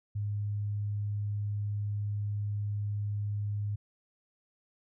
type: tone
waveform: sine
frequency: 103.2 Hz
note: G#2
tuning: 10 cents flat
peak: -30 dBFS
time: 0.15-3.76 s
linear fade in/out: 10 ms
effects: none